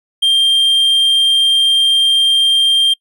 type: tone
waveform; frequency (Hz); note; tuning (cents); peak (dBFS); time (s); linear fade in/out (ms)
triangle; 3184; G7; +26; -7; 0.22-2.94; 10
effects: noise-tail reverb RT60 0.1 s tail -26 dB re dry